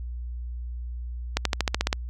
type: accelerating click train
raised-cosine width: 0.2 ms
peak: -5 dBFS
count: 9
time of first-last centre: 1.37-1.929 s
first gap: 83 ms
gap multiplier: 0.95
effects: added 60 Hz sine -31 dBFS peak until 2.09 s